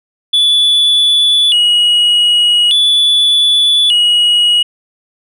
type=tone with vibrato; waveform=sine; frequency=3165 Hz; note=G7; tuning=16 cents sharp; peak=-4 dBFS; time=0.33-4.63 s; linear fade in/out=10 ms; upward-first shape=square; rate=0.42 Hz; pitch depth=150 cents each way; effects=tanh soft clip ceiling -6 dBFS